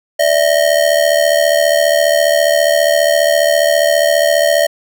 square ring-modulated tone, 622.3 Hz, D#5, in tune, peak -7 dBFS, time 0.19-4.67 s, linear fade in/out 10 ms, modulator 37.4 Hz, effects none

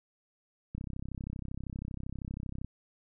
click train, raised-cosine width 5 ms, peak -26 dBFS, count 63, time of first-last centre 0.75-2.646 s, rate 32.7 Hz, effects none

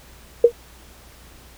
sine tone with exponential decay, 472.9 Hz, A#4, 25 cents sharp, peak -3 dBFS, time 0.44-0.52 s, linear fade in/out 5 ms, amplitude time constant 17 ms, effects added 60 Hz sine -48 dBFS peak until 1.57 s + pink hiss -48 dBFS RMS until 1.57 s

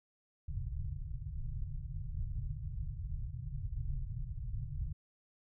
pink low-pass noise, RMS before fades -39 dBFS, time 0.48-4.93 s, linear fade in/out 5 ms, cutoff 150 Hz, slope 96 dB/octave, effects none

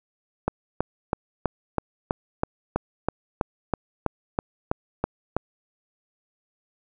click train, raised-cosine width 1 ms, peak -8 dBFS, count 16, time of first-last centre 0.48-5.366 s, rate 3.07 Hz, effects none

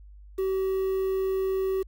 triangle tone with quantisation, 381.9 Hz, G4, 45 cents flat, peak -22 dBFS, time 0.38-1.83 s, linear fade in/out 10 ms, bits 8, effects added 50 Hz sine -45 dBFS peak until 1.87 s

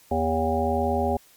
harmonic tone, 80.4 Hz, E2, 43 cents flat, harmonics 1 / 3 / 5 / 7 / 9 / 10, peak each -28 / -28 / -28 / -28 / -28 / -28 dBFS, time 0.11-1.17 s, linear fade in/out 5 ms, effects white hiss -55 dBFS RMS until 1.36 s + MP3 96 kbps

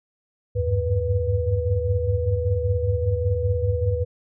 sine tone cluster, 80.3 / 96.5 / 101.6 / 490 Hz, E2 / G2 / G#2 / B4, -45 / -27 / -38 / -14 cents, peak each -25 dBFS, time 0.55-4.05 s, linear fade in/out 20 ms, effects none

